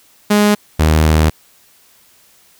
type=tone pair in turn; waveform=sawtooth; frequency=207.7 / 78.16 Hz; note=G#3 / D#2; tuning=0 / +8 cents; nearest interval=octave + perfect fourth; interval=1692 cents; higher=first; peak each=-5 dBFS; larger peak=neither; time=0.3-0.55 / 0.79-1.3 s; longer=second; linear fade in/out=10 ms; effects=white hiss -50 dBFS RMS until 2.59 s